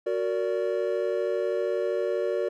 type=chord; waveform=triangle; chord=Gb augmented; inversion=none; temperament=just; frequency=370 / 462.5 / 578.1 Hz; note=Gb4 / Bb4 / D5; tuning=0 / -14 / -27 cents; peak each=-27 dBFS; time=0.06-2.49 s; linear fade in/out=10 ms; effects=none